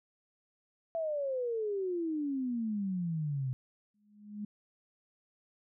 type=exponential sweep; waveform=sine; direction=down; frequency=671 to 126.1 Hz; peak=-31 dBFS; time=0.95-3.53 s; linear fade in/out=0 ms
type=tone with exponential growth; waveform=sine; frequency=208.1 Hz; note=G#3; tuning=4 cents sharp; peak=-34 dBFS; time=3.94-4.45 s; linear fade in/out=5 ms; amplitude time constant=110 ms
effects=none